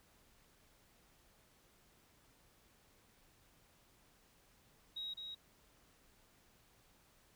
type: tone with echo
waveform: sine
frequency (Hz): 3806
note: A#7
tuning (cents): +35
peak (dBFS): -40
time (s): 4.96-5.14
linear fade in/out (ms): 10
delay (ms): 210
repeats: 1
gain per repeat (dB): -4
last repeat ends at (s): 5.35
effects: tanh soft clip ceiling -36 dBFS + pink hiss -69 dBFS RMS until 7.35 s